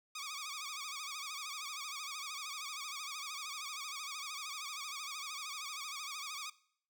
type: tone with vibrato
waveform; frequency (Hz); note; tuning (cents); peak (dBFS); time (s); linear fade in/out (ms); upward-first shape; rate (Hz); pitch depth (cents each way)
10% pulse; 1179; D6; +6; -33; 0.15-6.5; 5; sine; 13; 120
effects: noise-tail reverb RT60 0.6 s tail -19 dB re dry